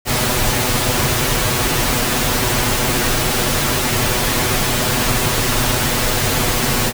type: noise with comb filter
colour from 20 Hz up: pink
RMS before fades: -17 dBFS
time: 0.05-6.93 s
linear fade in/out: 50 ms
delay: 8.1 ms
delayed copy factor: +0.7
effects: none